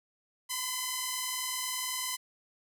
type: tone pair together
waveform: 5% pulse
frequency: 1006 / 1026 Hz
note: B5 / C6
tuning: +32 / -34 cents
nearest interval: unison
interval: 34 cents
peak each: -23 dBFS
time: 0.49-2.17 s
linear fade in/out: 20 ms
effects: none